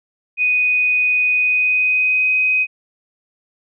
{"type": "tone with pitch glide", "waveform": "sine", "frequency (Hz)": [2489, 2514], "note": ["D#7", "D#7"], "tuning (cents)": [0, 17], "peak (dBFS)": -13, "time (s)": [0.37, 2.67], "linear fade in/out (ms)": 50, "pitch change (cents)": 17, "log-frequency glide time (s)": [1.33, 2.31], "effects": []}